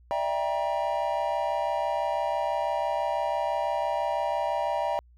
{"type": "chord", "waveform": "triangle", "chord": "E half-diminished seventh", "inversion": "third", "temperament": "just", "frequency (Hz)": [593.3, 659.3, 791.1, 949.3], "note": ["D5", "E5", "G5", "Bb5"], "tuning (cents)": [18, 0, 16, 31], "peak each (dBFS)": -29, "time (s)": [0.11, 4.99], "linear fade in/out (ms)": 0, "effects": ["added 60 Hz sine -53 dBFS peak until 5.17 s"]}